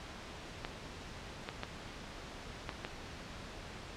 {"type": "clicks", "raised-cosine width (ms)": 0.3, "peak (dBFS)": -21, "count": 5, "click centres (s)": [0.649, 1.489, 1.634, 2.692, 2.849], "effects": ["pink hiss -47 dBFS RMS until 3.96 s", "low-pass 5000 Hz 12 dB/octave"]}